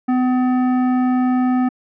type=tone with hard clipping; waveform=sine; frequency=252.8 Hz; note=B3; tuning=41 cents sharp; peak=-16 dBFS; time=0.08-1.69 s; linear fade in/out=10 ms; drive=13 dB; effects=low-pass 2000 Hz 12 dB/octave